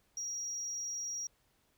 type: tone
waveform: sine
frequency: 5690 Hz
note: F8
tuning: 31 cents sharp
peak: -35 dBFS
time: 0.17-1.27 s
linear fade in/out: 2 ms
effects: tanh soft clip ceiling -33 dBFS + pink hiss -73 dBFS RMS until 1.77 s